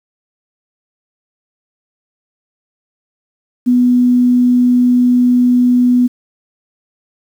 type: tone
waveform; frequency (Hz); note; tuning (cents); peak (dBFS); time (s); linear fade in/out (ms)
sine; 246.9; B3; 0; -7; 3.66-6.08; 20
effects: 7-bit